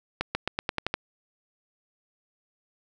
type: accelerating click train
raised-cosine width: 0.3 ms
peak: -10 dBFS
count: 8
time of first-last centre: 0.21-0.94 s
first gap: 140 ms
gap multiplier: 0.9
effects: none